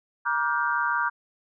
sine tone cluster, 950 / 1171 / 1418 / 1564 Hz, A#5 / D6 / F6 / G6, +33 / -5 / +26 / -4 cents, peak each -28 dBFS, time 0.25-1.1 s, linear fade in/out 20 ms, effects none

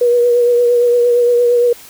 sine tone with vibrato, 482.1 Hz, B4, 42 cents flat, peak -8 dBFS, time 0.01-1.73 s, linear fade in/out 5 ms, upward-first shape triangle, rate 8.7 Hz, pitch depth 30 cents each way, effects white hiss -38 dBFS RMS until 1.89 s

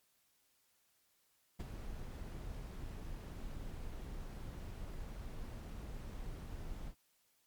brown noise with ADSR envelope, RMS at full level -38 dBFS, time 1.59-6.95 s, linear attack 12 ms, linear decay 25 ms, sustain -7 dB, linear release 79 ms, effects white hiss -75 dBFS RMS until 7.46 s + MP3 96 kbps

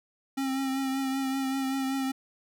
square tone with vibrato, 267.7 Hz, C4, 40 cents sharp, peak -28 dBFS, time 0.37-2.12 s, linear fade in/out 10 ms, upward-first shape triangle, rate 5.2 Hz, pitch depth 31 cents each way, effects none

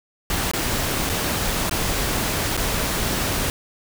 pink noise with dropouts, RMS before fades -23 dBFS, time 0.3-3.5 s, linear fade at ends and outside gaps 1 ms, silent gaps 0.514-0.535 / 1.093-1.097 / 1.696-1.711 / 2.568-2.575 s, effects none

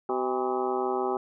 harmonic tone with a mistuned harmonic, 127 Hz, B2, 49 cents sharp, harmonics 2 / 3 / 4 / 5 / 6 / 7 / 8 / 9 / 10, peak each -37 / -28 / -37 / -38 / -31 / -41 / -38 / -38 / -39 dBFS, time 0.09-1.17 s, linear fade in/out 2 ms, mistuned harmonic 6, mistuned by +93 cents, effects none

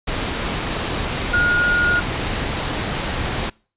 sine tone in noise, 1433 Hz, F6, 44 cents sharp, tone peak -14 dBFS, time 1.33-2 s, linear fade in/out 10 ms, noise pink, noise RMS -23 dBFS, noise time 0.07-3.5 s, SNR +6 dB, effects noise-tail reverb RT60 0.4 s tail -26 dB re dry + resampled to 8000 Hz

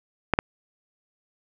clicks, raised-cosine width 0.5 ms, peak -4 dBFS, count 2, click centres 0.337 / 0.389 s, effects none

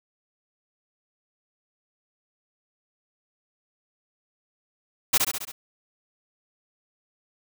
white noise with echo, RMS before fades -18 dBFS, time 5.13-5.18 s, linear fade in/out 10 ms, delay 68 ms, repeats 5, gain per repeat -4 dB, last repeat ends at 5.52 s, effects none

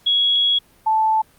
sine tone pair in turn, 3334 / 876.5 Hz, G#7 / A5, +6 / -7 cents, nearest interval octave + major seventh, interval 2313 cents, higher first, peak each -14 dBFS, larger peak neither, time 0.06-0.59 / 0.86-1.22 s, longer first, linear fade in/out 10 ms, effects pink hiss -54 dBFS RMS until 1.38 s + Opus 48 kbps

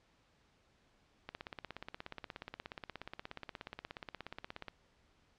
click train, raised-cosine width 0.3 ms, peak -27 dBFS, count 58, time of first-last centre 1.29-4.683 s, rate 16.8 Hz, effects pink hiss -71 dBFS RMS until 5.38 s + low-pass 5000 Hz 12 dB/octave

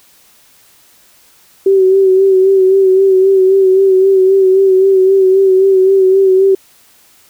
sine tone with vibrato, 382.1 Hz, G4, 44 cents flat, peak -5 dBFS, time 1.66-6.55 s, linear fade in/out 5 ms, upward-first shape sine, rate 3.8 Hz, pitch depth 38 cents each way, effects white hiss -47 dBFS RMS until 7.29 s

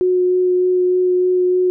sine tone with vibrato, 364 Hz, F#4, 28 cents flat, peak -12 dBFS, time 0.01-1.7 s, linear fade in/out 0 ms, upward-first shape sine, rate 3.3 Hz, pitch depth 9 cents each way, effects none

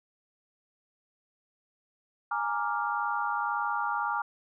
sine chord, Bb dominant seventh, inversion third, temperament equal, 830.6 / 932.3 / 1174.7 / 1396.9 Hz, Ab5 / Bb5 / D6 / F6, 0 / 0 / 0 / 0 cents, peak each -33 dBFS, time 2.31-4.22 s, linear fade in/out 5 ms, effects none

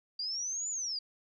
sine linear two-way sweep, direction up then down, 4699 to 7080 to 4699 Hz, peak -33 dBFS, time 0.19-0.99 s, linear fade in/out 5 ms, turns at 0.69 s, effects none

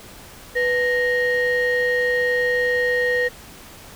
sine tone pair together, 493.9 / 1864.7 Hz, B4 / A#6, 0 / 0 cents, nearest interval octave + major seventh, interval 2300 cents, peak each -18 dBFS, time 0.55-3.29 s, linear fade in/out 20 ms, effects tanh soft clip ceiling -14 dBFS + pink hiss -42 dBFS RMS until 3.95 s

